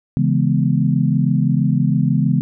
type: chord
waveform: sine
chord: C# minor seventh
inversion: none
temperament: equal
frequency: 138.59 / 164.81 / 207.7 / 246.9 Hz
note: C#3 / E3 / G#3 / B3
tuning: 0 / 0 / 0 / 0 cents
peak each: -17 / -18 / -20 / -21 dBFS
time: 0.17-2.41 s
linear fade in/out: 0 ms
effects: none